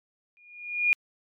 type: tone with exponential growth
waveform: sine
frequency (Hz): 2432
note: D#7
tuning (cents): -40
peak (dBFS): -16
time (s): 0.37-0.93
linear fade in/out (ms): 0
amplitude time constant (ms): 120
effects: MP3 96 kbps